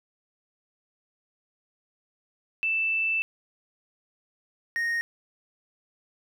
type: tone pair in turn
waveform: sine / triangle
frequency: 2649 / 1859.5 Hz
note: E7 / A#6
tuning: +8 / -5 cents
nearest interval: tritone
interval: 613 cents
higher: first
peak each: -23 dBFS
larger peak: neither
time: 2.63-3.22 / 4.76-5.01 s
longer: first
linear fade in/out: 0 ms
effects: none